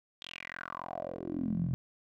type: tone with band-pass filter sweep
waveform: 10% pulse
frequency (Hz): 43.65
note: F1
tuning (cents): 0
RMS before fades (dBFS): -37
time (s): 0.22-1.74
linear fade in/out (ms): 0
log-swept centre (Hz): 3500 to 130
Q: 6.2
effects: none